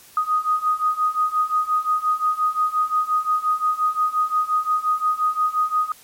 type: beating tone pair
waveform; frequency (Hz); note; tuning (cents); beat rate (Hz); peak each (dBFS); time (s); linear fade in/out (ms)
sine; 1242 / 1247.7; D#6 / D#6; -3 / +4; 5.7; -22 / -20; 0.17-5.92; 2
effects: white hiss -48 dBFS RMS until 6.03 s + MP3 64 kbps